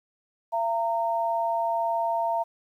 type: tone pair together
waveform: sine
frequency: 678.4 / 920 Hz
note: E5 / A#5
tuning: +50 / -23 cents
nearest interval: perfect fourth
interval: 527 cents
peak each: -26 / -26 dBFS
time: 0.52-2.44 s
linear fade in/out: 20 ms
effects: 10-bit